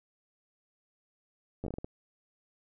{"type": "slowing click train", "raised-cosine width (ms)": 2, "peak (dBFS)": -24, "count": 8, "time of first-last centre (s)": [1.64, 1.845], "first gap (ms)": 10, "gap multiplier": 1.35, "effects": []}